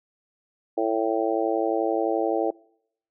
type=harmonic tone; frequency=111.5 Hz; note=A2; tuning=23 cents sharp; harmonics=3 / 4 / 5 / 6 / 7; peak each=-26 / -27 / -28 / -29 / -29 dBFS; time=0.77-2.51 s; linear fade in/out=10 ms; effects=noise-tail reverb RT60 0.7 s tail -24 dB re dry